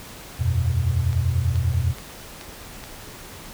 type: chord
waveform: sine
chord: E suspended second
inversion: none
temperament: equal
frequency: 82.41 / 92.5 / 123.47 Hz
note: E2 / F#2 / B2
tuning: 0 / 0 / 0 cents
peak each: -23 dBFS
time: 0.39-1.94 s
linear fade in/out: 20 ms
type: click train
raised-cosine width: 0.2 ms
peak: -20 dBFS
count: 5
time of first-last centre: 1.13-2.839 s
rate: 2.34 Hz
effects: pink hiss -40 dBFS RMS until 3.53 s